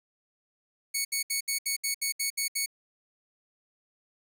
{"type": "tone bursts", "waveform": "10% pulse", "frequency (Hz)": 2221, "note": "C#7", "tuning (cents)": 3, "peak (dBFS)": -18, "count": 10, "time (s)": [0.94, 2.661], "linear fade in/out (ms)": 10, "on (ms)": 110, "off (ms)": 69, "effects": []}